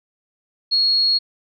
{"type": "tone", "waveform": "sine", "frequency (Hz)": 4311, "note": "C#8", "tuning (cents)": -49, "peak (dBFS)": -14, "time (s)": [0.71, 1.19], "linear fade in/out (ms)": 20, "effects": []}